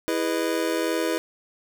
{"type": "chord", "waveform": "square", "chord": "E major seventh", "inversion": "none", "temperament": "just", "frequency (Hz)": [329.6, 412, 494.4, 618.1], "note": ["E4", "G#4", "B4", "D#5"], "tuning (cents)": [0, -14, 2, -12], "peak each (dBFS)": [-27, -31, -29, -32], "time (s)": [0.08, 1.18], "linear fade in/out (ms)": 0, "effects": []}